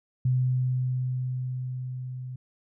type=tone with level ramp; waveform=sine; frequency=127.4 Hz; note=C3; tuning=46 cents flat; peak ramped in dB=-20 to -34 dBFS; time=0.25-2.36 s; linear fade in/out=5 ms; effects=none